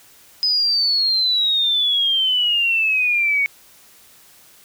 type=exponential sweep; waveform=sine; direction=down; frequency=5050 to 2217 Hz; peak=-15 dBFS; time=0.43-3.46 s; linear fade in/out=0 ms; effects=white hiss -49 dBFS RMS until 4.64 s